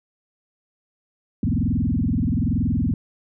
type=tone with frequency modulation; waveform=sine; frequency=164.81 Hz; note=E3; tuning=in tune; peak=-18 dBFS; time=1.43-2.94 s; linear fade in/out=2 ms; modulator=21.1 Hz; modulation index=4.7; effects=none